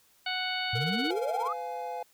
harmonic tone, 740 Hz, F#5, in tune, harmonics 1 / 2 / 3 / 4 / 5 / 6, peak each -36 / -36 / -36 / -36 / -39 / -38 dBFS, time 0.26-1.11 s, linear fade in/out 5 ms
sine exponential sweep, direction up, 106.5 to 1299 Hz, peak -29 dBFS, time 0.73-1.53 s, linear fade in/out 5 ms
square tone with tremolo, 461 Hz, A#4, 19 cents flat, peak -35 dBFS, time 0.75-1.48 s, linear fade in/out 5 ms, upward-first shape sine, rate 17 Hz, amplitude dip 90%
triangle chord, F diminished, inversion second, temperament just, 502.9 / 698.5 / 838.1 Hz, Cb5 / F5 / Ab5, +31 / 0 / +16 cents, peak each -37 / -36 / -35 dBFS, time 1.1-2.03 s, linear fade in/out 5 ms
effects white hiss -64 dBFS RMS until 2.13 s

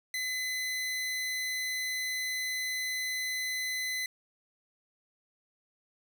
sawtooth tone, 2025 Hz, B6, 43 cents sharp, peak -28 dBFS, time 0.14-4.06 s, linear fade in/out 2 ms, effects none

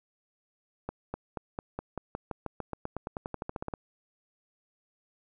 accelerating click train, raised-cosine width 1 ms, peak -20 dBFS, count 23, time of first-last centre 0.89-3.738 s, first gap 250 ms, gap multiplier 0.93, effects none

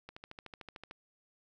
click train, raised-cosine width 0.3 ms, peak -30 dBFS, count 12, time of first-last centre 0.09-0.911 s, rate 13.4 Hz, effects none

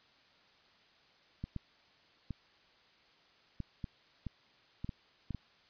clicks, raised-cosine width 5 ms, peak -26 dBFS, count 10, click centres 1.44 / 1.563 / 2.307 / 3.603 / 3.842 / 4.267 / 4.845 / 4.892 / 5.307 / 5.347 s, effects white hiss -65 dBFS RMS until 5.69 s + resampled to 11025 Hz

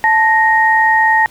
sine tone pair together, 877.2 / 1864.7 Hz, A5 / A#6, -6 / 0 cents, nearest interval octave + minor second, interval 1306 cents, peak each -11 dBFS, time 0.04-1.26 s, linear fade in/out 0 ms, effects pink hiss -43 dBFS RMS until 1.3 s

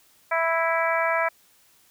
harmonic tone, 329.6 Hz, E4, in tune, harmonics 2 / 3 / 4 / 5 / 6 / 7, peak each -25 / -27 / -28 / -29 / -30 / -30 dBFS, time 0.31-1.29 s, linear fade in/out 10 ms, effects white hiss -59 dBFS RMS until 1.9 s

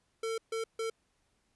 square tone bursts at uneven times, 450.4 Hz, A4, 40 cents sharp, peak -33 dBFS, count 3, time 0.23-0.38 / 0.52-0.64 / 0.79-0.9 s, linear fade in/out 5 ms, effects pink hiss -75 dBFS RMS until 1.55 s + resampled to 24000 Hz

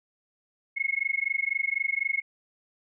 sine tone with amplitude modulation, 2176 Hz, C#7, 33 cents flat, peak -21 dBFS, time 0.76-2.22 s, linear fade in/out 20 ms, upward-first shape sine, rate 24 Hz, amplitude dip 100%, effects none

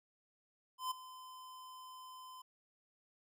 square tone with ADSR envelope, 1024 Hz, C6, 38 cents flat, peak -35 dBFS, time 0.78-2.42 s, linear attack 130 ms, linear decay 11 ms, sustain -16 dB, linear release 6 ms, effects none

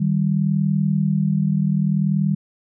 sine tone pair together, 154.52 / 195.1 Hz, D#3 / G3, -12 / -8 cents, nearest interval major third, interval 404 cents, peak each -19 dBFS, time 0-2.35 s, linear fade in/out 10 ms, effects none

